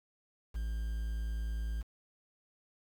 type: tone with quantisation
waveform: triangle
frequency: 55 Hz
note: A1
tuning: in tune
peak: -31 dBFS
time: 0.54-1.83 s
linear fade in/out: 20 ms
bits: 9
effects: none